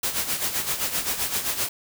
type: noise with tremolo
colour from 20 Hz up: white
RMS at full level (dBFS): -24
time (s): 0.03-1.69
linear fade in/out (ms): 5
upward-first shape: sine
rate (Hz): 7.7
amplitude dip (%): 65
effects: none